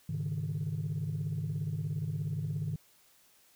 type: chord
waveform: sine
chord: Ab suspended fourth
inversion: none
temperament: equal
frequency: 103.83 / 138.59 / 155.56 Hz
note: Ab2 / Db3 / Eb3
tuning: 0 / 0 / 0 cents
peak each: -36 / -36 / -33 dBFS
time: 0.09-2.76 s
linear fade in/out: 5 ms
effects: tanh soft clip ceiling -27 dBFS + white hiss -64 dBFS RMS until 3.55 s